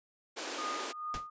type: high-pass noise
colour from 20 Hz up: pink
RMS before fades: -39 dBFS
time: 0.36-0.93 s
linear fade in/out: 20 ms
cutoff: 270 Hz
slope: 48 dB/octave
type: tone with tremolo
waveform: sine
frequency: 1228 Hz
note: D#6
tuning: 23 cents flat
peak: -34 dBFS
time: 0.58-1.3 s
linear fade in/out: 5 ms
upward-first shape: triangle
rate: 2.4 Hz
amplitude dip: 85%
type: noise with exponential decay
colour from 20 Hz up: pink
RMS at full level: -35 dBFS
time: 1.14-1.27 s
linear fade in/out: 1 ms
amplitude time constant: 28 ms
effects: resampled to 16000 Hz